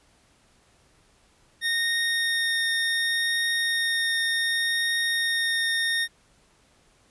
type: tone with vibrato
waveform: 25% pulse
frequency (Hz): 1845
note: A#6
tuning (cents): -18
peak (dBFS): -19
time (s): 1.61-6.08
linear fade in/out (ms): 50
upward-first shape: triangle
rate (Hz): 0.67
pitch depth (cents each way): 9
effects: pink hiss -61 dBFS RMS until 7.1 s + resampled to 24000 Hz